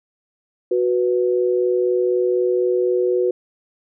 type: tone pair together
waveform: sine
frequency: 368.2 / 492.2 Hz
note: F#4 / B4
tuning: -8 / -6 cents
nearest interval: perfect fourth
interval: 502 cents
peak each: -17 / -20 dBFS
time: 0.71-3.31 s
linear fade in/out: 5 ms
effects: none